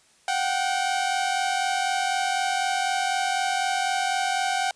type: tone pair together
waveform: sawtooth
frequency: 728 / 772 Hz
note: F#5 / G5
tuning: -28 / -27 cents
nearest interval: minor second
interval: 101 cents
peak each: -23 / -21 dBFS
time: 0.28-4.71 s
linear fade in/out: 2 ms
effects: white hiss -59 dBFS RMS until 4.75 s + resampled to 22050 Hz